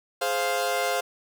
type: chord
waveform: sawtooth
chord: F minor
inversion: first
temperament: equal with one note detuned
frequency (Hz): 418.4 / 523.3 / 698.5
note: Ab4 / C5 / F5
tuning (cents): +13 / 0 / 0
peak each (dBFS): -28 / -24 / -23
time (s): 0.21-1.01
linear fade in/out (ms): 10
effects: none